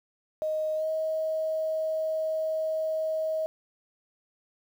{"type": "tone with pitch glide", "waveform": "sine", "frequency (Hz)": [622.3, 632.4], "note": ["D#5", "D#5"], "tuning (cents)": [0, 28], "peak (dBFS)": -26, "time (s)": [0.42, 3.46], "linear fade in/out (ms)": 0, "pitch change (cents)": 28, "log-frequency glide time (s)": [0.75, 0.89], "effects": ["9-bit"]}